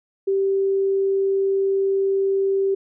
sine tone, 390 Hz, G4, 9 cents flat, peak -17 dBFS, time 0.27-2.75 s, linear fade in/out 10 ms, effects none

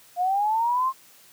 sine linear sweep, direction up, 698.5 to 1072 Hz, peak -20 dBFS, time 0.16-0.93 s, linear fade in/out 50 ms, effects white hiss -53 dBFS RMS until 1.32 s + high-pass 100 Hz 12 dB/octave

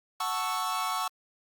45% pulse chord, F# minor seventh, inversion none, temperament equal, 740 / 880 / 1108.7 / 1318.5 Hz, F#5 / A5 / C#6 / E6, 0 / 0 / 0 / 0 cents, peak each -36 / -36 / -32 / -34 dBFS, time 0.2-1.08 s, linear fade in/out 5 ms, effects Opus 48 kbps

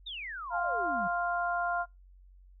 sine exponential sweep, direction down, 3807 to 173.5 Hz, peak -37 dBFS, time 0.06-1.08 s, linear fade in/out 10 ms
harmonic tone, 349.2 Hz, F4, in tune, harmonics 2 / 3 / 4, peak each -31 / -36 / -33 dBFS, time 0.5-1.86 s, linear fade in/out 50 ms
effects noise-tail reverb RT60 0.2 s tail -25 dB re dry + added 46 Hz sine -53 dBFS peak until 2.6 s

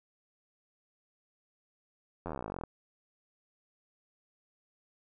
slowing click train, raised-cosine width 1 ms, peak -24 dBFS, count 23, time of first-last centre 2.26-2.637 s, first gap 11 ms, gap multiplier 1.04, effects none

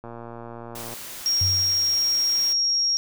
click train, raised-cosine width 1 ms, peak -24 dBFS, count 106, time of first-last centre 0.04-0.937 s, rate 117 Hz
white noise, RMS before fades -37 dBFS, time 0.75-2.53 s, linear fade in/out 5 ms
sine tone, 5588 Hz, F8, in tune, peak -19 dBFS, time 1.26-2.97 s, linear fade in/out 0 ms
sine tone with exponential decay, 92.4 Hz, F#2, 2 cents flat, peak -21 dBFS, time 1.41-2.15 s, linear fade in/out 5 ms, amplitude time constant 160 ms
effects none

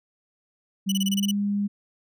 sine tone with pitch glide, 195.2 to 202.9 Hz, G3 to G#3, -7 to -40 cents, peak -22 dBFS, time 0.86-1.68 s, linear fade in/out 20 ms, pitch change +67 cents, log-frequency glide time 1.03-1.32 s
sawtooth tone bursts, 2960 Hz, F#7, in tune, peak -22 dBFS, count 8, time 0.89-1.312 s, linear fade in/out 5 ms, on 30 ms, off 26 ms
effects none

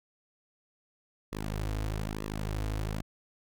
sawtooth tone with flanger, 52.6 Hz, G#1, 23 cents sharp, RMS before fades -34 dBFS, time 1.32-3.02 s, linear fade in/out 5 ms, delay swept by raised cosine 1.3 to 5.3 ms, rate 1.1 Hz, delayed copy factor -0.85, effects none

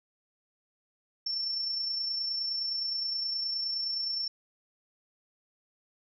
sine tone with amplitude modulation, 5410 Hz, E8, 44 cents sharp, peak -28 dBFS, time 1.26-4.28 s, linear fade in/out 5 ms, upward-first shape sine, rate 29.6 Hz, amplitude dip 35%, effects none

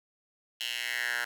10% pulse tone with high-pass filter sweep, 120.1 Hz, B2, 48 cents flat, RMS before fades -33 dBFS, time 0.6-1.25 s, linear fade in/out 10 ms, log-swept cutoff 3000 to 1400 Hz, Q 3.6, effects none

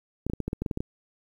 clicks, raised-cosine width 3 ms, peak -16 dBFS, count 11, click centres 0.266 / 0.299 / 0.335 / 0.403 / 0.48 / 0.531 / 0.62 / 0.662 / 0.712 / 0.774 / 0.805 s, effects 9-bit

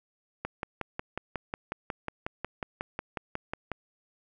click train, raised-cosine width 0.5 ms, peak -17 dBFS, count 19, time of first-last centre 0.45-3.717 s, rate 5.51 Hz, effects none

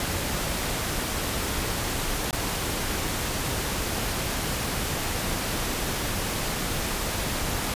pink noise with dropouts, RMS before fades -28 dBFS, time 0-7.74 s, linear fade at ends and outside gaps 2 ms, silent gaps 2.31-2.328 s, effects resampled to 32000 Hz

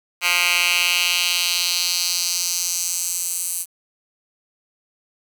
10% pulse tone with high-pass filter sweep, 176.1 Hz, F3, 15 cents sharp, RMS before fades -21 dBFS, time 0.21-3.66 s, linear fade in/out 50 ms, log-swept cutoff 2000 to 9200 Hz, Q 2, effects 7-bit

